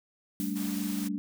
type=noise with exponential decay; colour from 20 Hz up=blue; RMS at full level=-37 dBFS; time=0.4-0.86 s; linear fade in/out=1 ms; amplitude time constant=100 ms
type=chord; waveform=sine; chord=G suspended second; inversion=none; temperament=equal with one note detuned; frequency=196 / 220 / 289.8 Hz; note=G3 / A3 / D4; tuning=0 / 0 / -23 cents; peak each=-33 / -35 / -34 dBFS; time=0.4-1.18 s; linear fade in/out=0 ms
type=noise; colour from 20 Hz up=white; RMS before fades=-41 dBFS; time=0.55-1.09 s; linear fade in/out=20 ms
effects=none